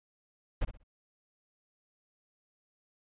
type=noise with echo; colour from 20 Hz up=brown; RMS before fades=-27 dBFS; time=0.61-0.65 s; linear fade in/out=10 ms; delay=62 ms; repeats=3; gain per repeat=-12 dB; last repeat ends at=0.836 s; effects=resampled to 8000 Hz